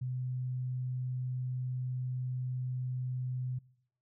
sine tone, 126.9 Hz, B2, 47 cents sharp, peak -33 dBFS, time 0.01-3.59 s, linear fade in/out 10 ms, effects noise-tail reverb RT60 0.7 s tail -23 dB re dry

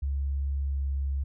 sine tone with pitch glide, 69.3 to 68.74 Hz, C#2 to C#2, 0 to -14 cents, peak -26 dBFS, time 0.02-1.24 s, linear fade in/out 10 ms, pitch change -14 cents, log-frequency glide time 0.68-0.79 s, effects none

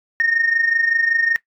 sine tone with amplitude modulation, 1840 Hz, A#6, 23 cents flat, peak -11 dBFS, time 0.2-1.36 s, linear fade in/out 0 ms, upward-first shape sine, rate 25.3 Hz, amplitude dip 70%, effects noise-tail reverb RT60 0.1 s tail -19 dB re dry + tanh soft clip ceiling -9 dBFS

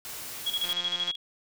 white noise, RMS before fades -39 dBFS, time 0.05-0.73 s, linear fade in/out 0 ms
sine tone with tremolo, 3322 Hz, G#7, in tune, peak -25 dBFS, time 0.46-1.16 s, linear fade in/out 10 ms, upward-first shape square, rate 13 Hz, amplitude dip 75%
click train, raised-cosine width 0.2 ms, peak -21 dBFS, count 83, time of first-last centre 0.64-1.106 s, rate 176 Hz
effects none

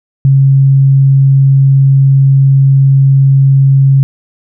sine tone, 136.2 Hz, C#3, 30 cents flat, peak -3 dBFS, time 0.25-4.03 s, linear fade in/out 0 ms, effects none

